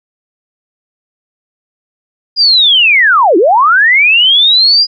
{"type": "linear two-way sweep", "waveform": "sine", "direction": "down then up", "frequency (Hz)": [4932, 311.1, 4932], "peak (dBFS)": -4, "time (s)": [2.36, 4.87], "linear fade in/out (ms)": 50, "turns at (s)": 3.37, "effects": []}